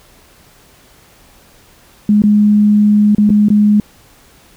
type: tone with dropouts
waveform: sine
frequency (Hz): 208.6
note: G#3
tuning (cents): +8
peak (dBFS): -6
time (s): 2.09-3.8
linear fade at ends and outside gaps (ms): 2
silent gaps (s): 2.22-2.237 / 3.149-3.182 / 3.294-3.302 / 3.485-3.502
effects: pink hiss -46 dBFS RMS until 4.56 s